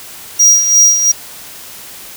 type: tone with tremolo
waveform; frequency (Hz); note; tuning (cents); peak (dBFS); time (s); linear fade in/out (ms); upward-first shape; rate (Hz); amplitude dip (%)
square; 5730; F8; +44; -4; 0.39-1.12; 10; sine; 2.9; 60
effects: white hiss -32 dBFS RMS until 2.16 s